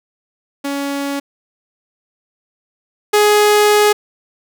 sawtooth tone pair in turn, 280.6 / 418 Hz, C#4 / G#4, +21 / +11 cents, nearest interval perfect fifth, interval 690 cents, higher second, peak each -15 / -5 dBFS, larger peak second, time 0.64-1.2 / 3.13-3.93 s, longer second, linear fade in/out 10 ms, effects none

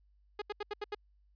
sawtooth tone bursts, 415.3 Hz, G#4, in tune, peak -31 dBFS, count 6, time 0.39-0.948 s, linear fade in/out 5 ms, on 28 ms, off 78 ms, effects added 50 Hz sine -64 dBFS peak until 1.35 s + resampled to 11025 Hz

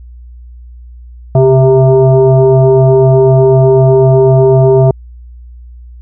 sine tone with frequency modulation, 130 Hz, C3, 11 cents flat, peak -3 dBFS, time 1.35-4.91 s, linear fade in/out 2 ms, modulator 264 Hz, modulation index 1.9, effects added 60 Hz sine -29 dBFS peak until 6.01 s

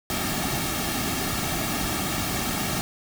pink noise with comb filter, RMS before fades -27 dBFS, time 0.1-2.81 s, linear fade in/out 0 ms, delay 2 ms, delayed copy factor -0.65, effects none

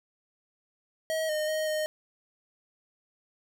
square tone with pitch steps, 637 / 613 / 624 / 617 Hz, D#5 / D#5 / D#5 / D#5, +41 / -26 / +5 / -15 cents, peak -28 dBFS, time 1.1-1.86 s, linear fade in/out 0 ms, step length 190 ms, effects none

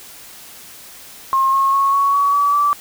sine tone with pitch steps, 1071 / 1085.3 / 1099.8 / 1114.5 / 1129.5 / 1144.6 / 1159.9 Hz, C6 / C#6 / C#6 / C#6 / C#6 / D6 / D6, +40 / -37 / -14 / +9 / +32 / -45 / -22 cents, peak -12 dBFS, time 1.33-2.73 s, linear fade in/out 0 ms, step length 200 ms, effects white hiss -39 dBFS RMS until 2.8 s

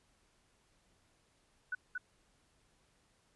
sine tone with echo, 1489 Hz, F#6, 11 cents sharp, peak -34 dBFS, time 1.72-1.75 s, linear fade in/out 5 ms, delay 230 ms, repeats 1, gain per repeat -2 dB, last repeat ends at 1.98 s, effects pink hiss -72 dBFS RMS until 3.35 s + resampled to 24000 Hz

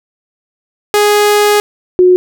sawtooth / sine tone pair in turn, 415.3 / 363.8 Hz, G#4 / F#4, 0 / -29 cents, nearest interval major second, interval 229 cents, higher first, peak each -3 dBFS, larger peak neither, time 0.94-1.6 / 1.99-2.16 s, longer first, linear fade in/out 0 ms, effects none

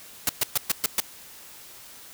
white noise bursts, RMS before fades -22 dBFS, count 6, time 0.27-1.002 s, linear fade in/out 2 ms, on 22 ms, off 120 ms, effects white hiss -46 dBFS RMS until 2.13 s

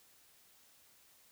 silence, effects white hiss -65 dBFS RMS until 1.31 s

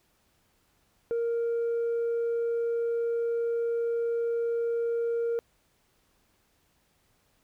triangle tone with tanh clipping, 466.2 Hz, A#4, in tune, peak -26 dBFS, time 1.11-5.39 s, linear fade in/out 0 ms, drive 6 dB, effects pink hiss -69 dBFS RMS until 7.43 s

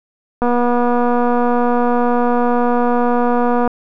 click train, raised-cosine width 1 ms, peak -4 dBFS, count 789, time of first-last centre 0.42-3.676 s, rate 242 Hz, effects none

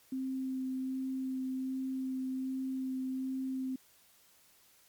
sine tone with vibrato, 261.6 Hz, C4, in tune, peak -33 dBFS, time 0.12-3.76 s, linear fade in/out 5 ms, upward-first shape sine, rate 1.3 Hz, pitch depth 10 cents each way, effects white hiss -64 dBFS RMS until 4.88 s + MP3 96 kbps

